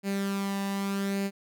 sawtooth tone with flanger, 197.5 Hz, G3, 13 cents sharp, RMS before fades -30 dBFS, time 0.03-1.31 s, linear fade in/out 50 ms, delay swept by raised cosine 0.43 to 1.09 ms, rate 0.83 Hz, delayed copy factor +0.5, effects none

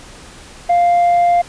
sine tone with tanh clipping, 698.5 Hz, F5, in tune, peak -10 dBFS, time 0.69-1.42 s, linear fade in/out 10 ms, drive 2 dB, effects pink hiss -38 dBFS RMS until 1.48 s + resampled to 22050 Hz

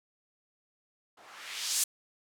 violet noise with low-pass filter sweep, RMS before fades -35 dBFS, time 1.17-1.84 s, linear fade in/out 5 ms, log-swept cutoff 630 to 9000 Hz, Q 1.1, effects none

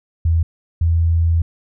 sine tone pair in turn, 82.41 / 83.13 Hz, E2 / E2, 0 / +15 cents, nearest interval unison, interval 15 cents, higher second, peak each -12 / -12 dBFS, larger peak neither, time 0.25-0.43 / 0.81-1.42 s, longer second, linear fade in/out 5 ms, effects none

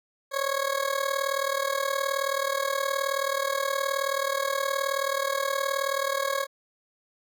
20% pulse tone with amplitude modulation, 550 Hz, C#5, 14 cents flat, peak -17 dBFS, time 0.31-6.47 s, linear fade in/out 50 ms, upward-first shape sine, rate 38.9 Hz, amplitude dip 80%, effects none

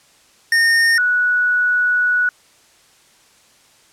square / sine tone pair in turn, 1834 / 1470.8 Hz, A#6 / F#6, -29 / -11 cents, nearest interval major third, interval 382 cents, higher first, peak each -12 / -13 dBFS, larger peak first, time 0.52-0.98 / 0.98-2.29 s, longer second, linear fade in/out 2 ms, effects white hiss -52 dBFS RMS until 3.92 s + low-pass 9000 Hz 12 dB/octave

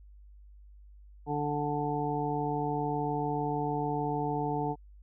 harmonic tone, 146.83 Hz, D3, in tune, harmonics 1 / 2 / 3 / 5 / 6, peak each -35 / -35 / -35 / -35 / -35 dBFS, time 1.26-4.76 s, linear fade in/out 50 ms, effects added 50 Hz sine -50 dBFS peak until 5.02 s

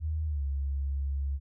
sine tone with pitch glide, 78.1 to 69.18 Hz, D#2 to C#2, +7 to -3 cents, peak -28 dBFS, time 0-1.4 s, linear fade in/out 50 ms, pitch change -210 cents, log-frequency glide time 0.26-0.43 s, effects none

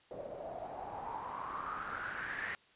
white noise with low-pass filter sweep, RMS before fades -42 dBFS, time 0.11-2.55 s, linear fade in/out 0 ms, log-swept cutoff 540 to 1900 Hz, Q 7, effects white hiss -65 dBFS RMS until 2.75 s + resampled to 8000 Hz

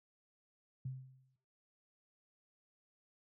sine tone with exponential decay, 130.81 Hz, C3, in tune, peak -36 dBFS, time 0.85-1.36 s, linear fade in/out 5 ms, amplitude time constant 110 ms, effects noise-tail reverb RT60 0.5 s tail -18 dB re dry + high-pass 80 Hz 12 dB/octave

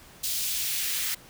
white noise with high-pass filter sweep, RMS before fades -29 dBFS, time 0.23-1.15 s, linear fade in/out 10 ms, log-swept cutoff 3900 to 1800 Hz, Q 1.1, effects pink hiss -51 dBFS RMS until 1.29 s

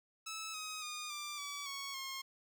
10% pulse tone with pitch steps, 1304 / 1262.5 / 1222.3 / 1183.4 / 1145.7 / 1109.3 / 1074 Hz, E6 / D#6 / D#6 / D6 / D6 / C#6 / C6, -19 / +25 / -31 / +13 / -43 / +1 / +45 cents, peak -33 dBFS, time 0.26-2.22 s, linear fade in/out 10 ms, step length 280 ms, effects none

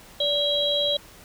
sine tone cluster, 578 / 3270 / 3907 Hz, D5 / G#7 / B7, -28 / -28 / -19 cents, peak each -25 dBFS, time 0.2-0.97 s, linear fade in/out 5 ms, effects pink hiss -48 dBFS RMS until 1.24 s

